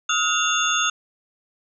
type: tone cluster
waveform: sine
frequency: 1265 / 1430 / 2771 / 3531 / 6530 Hz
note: D#6 / F6 / F7 / A7 / G#8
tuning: +28 / +41 / -14 / +5 / -30 cents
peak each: -25 dBFS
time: 0.09-0.9 s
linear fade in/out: 5 ms
effects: none